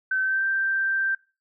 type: tone with pitch glide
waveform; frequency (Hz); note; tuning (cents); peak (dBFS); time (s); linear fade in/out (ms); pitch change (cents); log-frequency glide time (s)
sine; 1534 to 1568.9; G6 to G6; -38 to +1; -21; 0.11-1.15; 5; +39; 0.21-0.44
effects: noise-tail reverb RT60 0.3 s tail -21 dB re dry